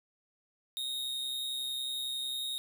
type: tone with amplitude modulation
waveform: 45% pulse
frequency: 3729 Hz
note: A#7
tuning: in tune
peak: -32 dBFS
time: 0.77-2.58 s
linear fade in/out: 0 ms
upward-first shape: sine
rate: 131 Hz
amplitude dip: 45%
effects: none